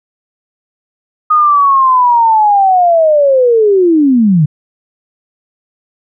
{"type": "linear sweep", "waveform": "sine", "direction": "down", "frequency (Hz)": [1244.5, 141], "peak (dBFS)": -5, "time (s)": [1.3, 4.46], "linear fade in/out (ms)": 10, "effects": []}